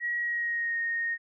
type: tone with pitch glide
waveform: sine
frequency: 1909 to 1855.7 Hz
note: A#6 to A#6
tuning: +41 to -8 cents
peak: -27 dBFS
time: 0-1.18 s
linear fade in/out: 50 ms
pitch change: -49 cents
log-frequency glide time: 0.18-0.78 s
effects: none